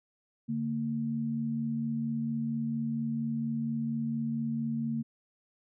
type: tone pair together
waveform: sine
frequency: 144.48 / 228.8 Hz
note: D3 / A#3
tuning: -28 / -32 cents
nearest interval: minor sixth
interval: 796 cents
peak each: -36 / -30 dBFS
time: 0.48-5.03 s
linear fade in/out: 20 ms
effects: none